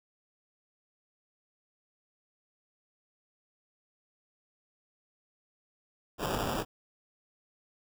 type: noise with sample-and-hold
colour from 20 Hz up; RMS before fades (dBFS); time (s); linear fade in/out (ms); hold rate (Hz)
white; -32; 6.18-6.65; 50; 2100
effects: none

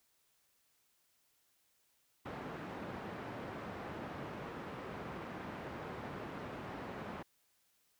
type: band-pass noise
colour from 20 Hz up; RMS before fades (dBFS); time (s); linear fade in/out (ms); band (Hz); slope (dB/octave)
pink; -45; 2.25-7.23; 10; 130 to 1600; 12
effects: white hiss -75 dBFS RMS until 7.99 s

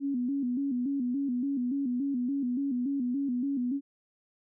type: tone with vibrato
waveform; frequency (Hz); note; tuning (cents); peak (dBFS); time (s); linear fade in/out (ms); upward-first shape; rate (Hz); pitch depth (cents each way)
sine; 261.9; C4; +2; -27; 0-3.81; 50; square; 3.5; 110
effects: none

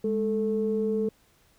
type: tone pair together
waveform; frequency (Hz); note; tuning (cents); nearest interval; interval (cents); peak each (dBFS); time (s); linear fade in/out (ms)
sine; 207.4 / 440; G#3 / A4; -2 / 0; octave + minor second; 1302; -27 / -25; 0.04-1.09; 5
effects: tanh soft clip ceiling -16 dBFS + pink hiss -63 dBFS RMS until 1.58 s

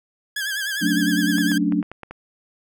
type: tone with vibrato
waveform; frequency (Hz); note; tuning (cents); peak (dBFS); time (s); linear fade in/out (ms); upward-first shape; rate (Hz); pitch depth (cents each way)
sawtooth; 1633; G#6; -30; -20; 0.36-1.58; 5; sine; 9.9; 86
type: chord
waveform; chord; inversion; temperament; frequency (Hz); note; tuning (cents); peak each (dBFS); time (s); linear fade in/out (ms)
sine; D major seventh; first; just; 183.54 / 220.2 / 275.3 / 293.7; F#3 / A3 / C#4 / D4; -14 / +2 / -12 / 0; -23 / -24 / -26 / -21; 0.81-1.83; 20
type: clicks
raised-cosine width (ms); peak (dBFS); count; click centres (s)
0.5; -20; 7; 1.383 / 1.517 / 1.723 / 1.828 / 1.916 / 2.033 / 2.11
effects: none

